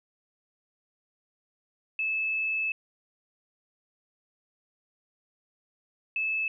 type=tone pair in turn; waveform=sine; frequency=2611 / 2611 Hz; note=E7 / E7; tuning=-17 / -17 cents; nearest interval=unison; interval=0 cents; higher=neither; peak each=-26 / -26 dBFS; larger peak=neither; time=1.99-2.72 / 6.16-6.48 s; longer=first; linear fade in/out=2 ms; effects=none